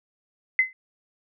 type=tone with exponential decay; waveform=sine; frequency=2047 Hz; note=C7; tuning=38 cents flat; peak=-12 dBFS; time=0.59-0.73 s; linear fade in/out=1 ms; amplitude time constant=30 ms; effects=none